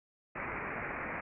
white low-pass noise, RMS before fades -39 dBFS, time 0.35-1.21 s, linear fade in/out 10 ms, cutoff 2400 Hz, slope 96 dB/octave, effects none

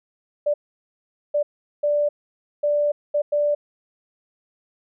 sine tone bursts at uneven times, 587.3 Hz, D5, in tune, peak -17 dBFS, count 6, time 0.46-0.54 / 1.34-1.43 / 1.83-2.09 / 2.63-2.92 / 3.14-3.22 / 3.32-3.55 s, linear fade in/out 10 ms, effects none

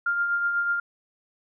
sine tone with tremolo, 1400 Hz, F6, 4 cents sharp, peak -20 dBFS, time 0.06-0.8 s, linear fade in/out 5 ms, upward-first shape triangle, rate 8.1 Hz, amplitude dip 45%, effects none

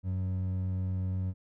triangle tone pair together, 93.67 / 185.4 Hz, F#2 / F#3, +22 / +4 cents, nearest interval octave, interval 1182 cents, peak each -27 / -36 dBFS, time 0.03-1.34 s, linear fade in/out 50 ms, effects tanh soft clip ceiling -21 dBFS

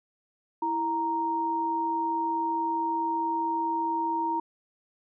sine tone pair together, 329.6 / 932.3 Hz, E4 / A#5, 0 / 0 cents, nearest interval octave + tritone, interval 1800 cents, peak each -32 / -26 dBFS, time 0.62-4.4 s, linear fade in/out 5 ms, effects none

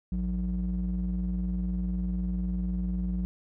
triangle ring-modulated tone, 64 Hz, C2, 38 cents flat, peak -22 dBFS, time 0.12-3.25 s, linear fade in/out 0 ms, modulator 118 Hz, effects none

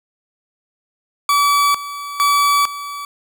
40% pulse tone with tremolo, 1147 Hz, D6, 41 cents flat, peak -11 dBFS, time 1.29-3.05 s, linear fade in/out 2 ms, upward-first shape square, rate 1.1 Hz, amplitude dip 80%, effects none

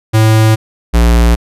square tone pair in turn, 110 / 58.27 Hz, A2 / A#1, 0 / 0 cents, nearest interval major seventh, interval 1100 cents, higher first, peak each -6 dBFS, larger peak neither, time 0.13-0.56 / 0.93-1.36 s, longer neither, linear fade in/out 20 ms, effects resampled to 32000 Hz

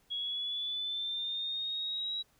sine exponential sweep, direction up, 3322 to 3880 Hz, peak -33 dBFS, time 0.1-2.23 s, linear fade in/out 20 ms, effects pink hiss -69 dBFS RMS until 2.39 s

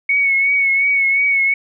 sine tone with vibrato, 2217 Hz, C#7, in tune, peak -12 dBFS, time 0.09-1.54 s, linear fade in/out 5 ms, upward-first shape triangle, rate 2.8 Hz, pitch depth 43 cents each way, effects none

